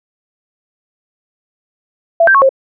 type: tone with pitch steps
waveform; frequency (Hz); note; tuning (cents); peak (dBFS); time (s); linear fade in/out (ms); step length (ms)
sine; 670 / 1574 / 1100 / 535; E5 / G6 / C#6 / C5; +28 / +7 / -14 / +38; -5; 2.2-2.492; 5; 73
effects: none